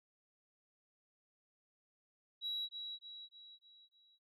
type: tone with echo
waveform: sine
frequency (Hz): 3886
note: B7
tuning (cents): -29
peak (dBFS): -36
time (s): 2.41-2.69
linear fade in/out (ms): 50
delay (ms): 300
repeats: 5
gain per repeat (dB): -6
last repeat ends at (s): 4.19
effects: tanh soft clip ceiling -33 dBFS